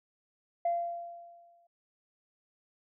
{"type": "tone with exponential decay", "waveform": "sine", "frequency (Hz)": 688, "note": "F5", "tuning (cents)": -26, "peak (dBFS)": -24, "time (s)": [0.65, 1.67], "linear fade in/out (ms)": 5, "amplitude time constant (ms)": 220, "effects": ["tanh soft clip ceiling -22 dBFS"]}